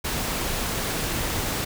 pink noise, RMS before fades -27 dBFS, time 0.04-1.65 s, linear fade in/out 10 ms, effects none

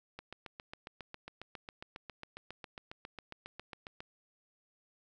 click train, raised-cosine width 0.3 ms, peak -28 dBFS, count 29, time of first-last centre 0.19-4.005 s, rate 7.34 Hz, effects none

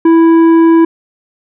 sine tone with tanh clipping, 329.6 Hz, E4, in tune, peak -5 dBFS, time 0.05-0.85 s, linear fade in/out 5 ms, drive 9 dB, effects none

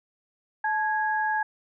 sine tone pair together, 864.6 / 1653 Hz, A5 / G#6, -31 / -9 cents, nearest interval major seventh, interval 1122 cents, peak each -25 / -27 dBFS, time 0.64-1.43 s, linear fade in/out 5 ms, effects none

